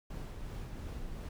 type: noise with tremolo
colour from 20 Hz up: brown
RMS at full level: -40 dBFS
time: 0.1-1.29 s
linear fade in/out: 5 ms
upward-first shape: triangle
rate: 2.8 Hz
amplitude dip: 35%
effects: none